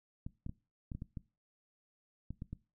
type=clicks; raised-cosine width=5 ms; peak=-29 dBFS; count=10; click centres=0.265 / 0.464 / 0.494 / 0.918 / 0.95 / 1.021 / 1.172 / 2.306 / 2.421 / 2.53 s; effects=noise-tail reverb RT60 0.3 s tail -20 dB re dry